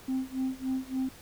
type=tone with tremolo; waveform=sine; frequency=261.6 Hz; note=C4; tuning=in tune; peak=-24 dBFS; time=0.08-1.09 s; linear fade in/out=5 ms; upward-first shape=sine; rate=3.5 Hz; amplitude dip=95%; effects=tanh soft clip ceiling -25 dBFS + pink hiss -51 dBFS RMS until 1.21 s